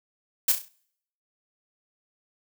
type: noise with echo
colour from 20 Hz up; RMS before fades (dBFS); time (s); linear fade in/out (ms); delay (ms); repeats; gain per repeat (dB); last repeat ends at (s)
blue; -20; 0.48-0.52; 5; 33; 5; -7; 0.685
effects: noise-tail reverb RT60 0.7 s tail -26 dB re dry